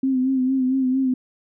sine tone with vibrato, 260.9 Hz, C4, 5 cents flat, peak -17 dBFS, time 0.03-1.14 s, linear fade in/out 5 ms, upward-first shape sine, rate 4.4 Hz, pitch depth 46 cents each way, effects none

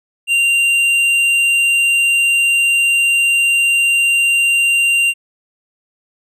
sine tone with hard clipping, 2775 Hz, F7, 12 cents flat, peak -12 dBFS, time 0.27-5.14 s, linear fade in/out 50 ms, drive 6 dB, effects none

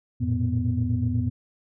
sine tone cluster, 87.7 / 111.8 / 120 / 247.2 Hz, F2 / A2 / B2 / B3, +8 / +28 / -49 / +2 cents, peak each -27 / -25 / -28 / -27 dBFS, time 0.2-1.3 s, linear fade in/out 20 ms, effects tanh soft clip ceiling -13 dBFS

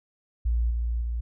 sine tone with level steps, 58.27 Hz, A#1, in tune, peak -21 / -24 / -26 dBFS, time 0.45-1.21 s, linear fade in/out 10 ms, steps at 0.7 / 1.01 s, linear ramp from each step 10 ms, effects none

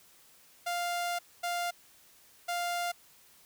sawtooth tone bursts at uneven times, 699 Hz, F5, 1 cent sharp, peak -27 dBFS, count 3, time 0.66-1.19 / 1.43-1.71 / 2.48-2.92 s, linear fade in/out 10 ms, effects white hiss -60 dBFS RMS until 3.45 s

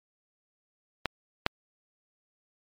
clicks, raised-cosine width 0.3 ms, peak -10 / -6 dBFS, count 2, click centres 1.057 / 1.464 s, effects MP3 96 kbps

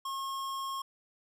sine tone with hard clipping, 1082 Hz, C#6, 42 cents flat, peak -36 dBFS, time 0.05-0.82 s, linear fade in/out 5 ms, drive 18 dB, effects none

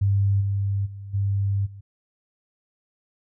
sine tone with level steps, 99.3 Hz, G2, 23 cents sharp, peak -17 / -21 / -34 / -20 / -38 dBFS, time 0.01-1.81 s, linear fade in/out 10 ms, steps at 0.4 / 0.85 / 1.13 / 1.65 s, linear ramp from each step 20 ms, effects none

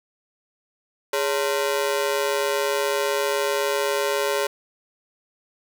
sawtooth ring-modulated tone, 487.4 Hz, B4, 23 cents flat, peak -14 dBFS, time 1.13-4.47 s, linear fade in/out 5 ms, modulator 73.8 Hz, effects none

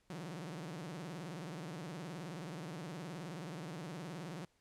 sawtooth tone with vibrato, 165.4 Hz, E3, 6 cents sharp, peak -39 dBFS, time 0.1-4.45 s, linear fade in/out 0 ms, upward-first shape sine, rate 19 Hz, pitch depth 240 cents each way, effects pink hiss -75 dBFS RMS until 4.6 s + low-pass 10000 Hz 12 dB/octave

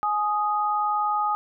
sine tone pair together, 839.4 / 1244.5 Hz, G#5 / D#6, +18 / 0 cents, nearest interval perfect fifth, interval 682 cents, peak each -24 dBFS, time 0.03-1.35 s, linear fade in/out 0 ms, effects none

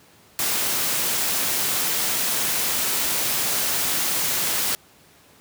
white noise, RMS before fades -23 dBFS, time 0.39-4.75 s, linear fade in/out 0 ms, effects pink hiss -53 dBFS RMS until 5.4 s + high-pass 100 Hz 12 dB/octave

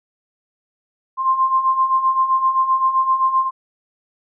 sine beating tone pair, 1046.5 / 1054.2 Hz, C6 / C6, 0 / +13 cents, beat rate 7.7 Hz, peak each -21 / -15 dBFS, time 1.17-3.51 s, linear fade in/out 50 ms, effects none

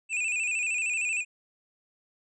square tone with vibrato, 2557 Hz, D#7, 47 cents sharp, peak -27 dBFS, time 0.09-1.25 s, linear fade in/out 50 ms, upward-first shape square, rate 13 Hz, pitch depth 66 cents each way, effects resampled to 24000 Hz

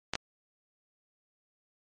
clicks, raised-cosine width 0.2 ms, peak -12 dBFS, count 2, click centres 0.136 / 0.154 s, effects MP3 48 kbps

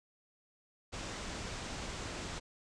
pink low-pass noise, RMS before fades -42 dBFS, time 0.92-2.4 s, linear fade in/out 20 ms, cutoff 8200 Hz, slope 48 dB/octave, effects none

